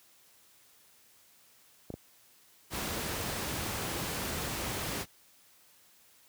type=clicks; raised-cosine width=2 ms; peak=-25 dBFS; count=2; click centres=1.903 / 1.94 s
type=noise; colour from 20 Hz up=pink; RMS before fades=-35 dBFS; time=2.7-5.06 s; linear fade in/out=50 ms
effects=white hiss -62 dBFS RMS until 6.28 s + high-pass 60 Hz 12 dB/octave